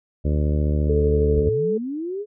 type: harmonic tone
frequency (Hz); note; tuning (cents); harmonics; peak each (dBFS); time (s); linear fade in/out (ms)
74.6; D2; +28; 1 / 2 / 3 / 4 / 5 / 6 / 7 / 8; -19 / -25 / -29 / -31 / -33 / -35 / -36 / -37; 0.24-1.5; 20
type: tone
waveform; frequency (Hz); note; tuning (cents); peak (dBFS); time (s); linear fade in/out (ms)
sine; 435.6; A4; -17; -19; 0.89-1.78; 10
type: linear sweep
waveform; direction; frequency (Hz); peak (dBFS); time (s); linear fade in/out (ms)
sine; up; 30.87 to 428.8; -25; 1.33-2.26; 50
effects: none